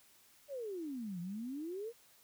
sine exponential two-way sweep, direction down then up, 594 to 168.5 to 484.6 Hz, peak -39 dBFS, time 0.48-1.93 s, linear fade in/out 50 ms, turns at 1.2 s, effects white hiss -65 dBFS RMS until 2.23 s

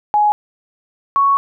sine tone pair in turn, 837 / 1111.1 Hz, G#5 / C#6, +13 / +4 cents, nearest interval perfect fourth, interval 491 cents, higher second, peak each -10 dBFS, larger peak neither, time 0.14-0.32 / 1.16-1.37 s, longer second, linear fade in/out 0 ms, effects none

